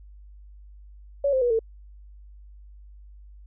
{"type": "tone with pitch steps", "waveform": "sine", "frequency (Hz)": [563, 522.3, 484.5, 449.4], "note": ["C#5", "C5", "B4", "A4"], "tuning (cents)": [27, -3, -33, 37], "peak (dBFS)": -19, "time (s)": [1.24, 1.592], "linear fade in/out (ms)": 5, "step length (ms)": 88, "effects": ["added 50 Hz sine -44 dBFS peak until 3.46 s"]}